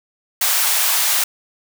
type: high-pass noise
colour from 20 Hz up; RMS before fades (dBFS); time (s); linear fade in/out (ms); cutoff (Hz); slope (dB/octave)
white; -17; 0.41-1.24; 5; 670; 24
effects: none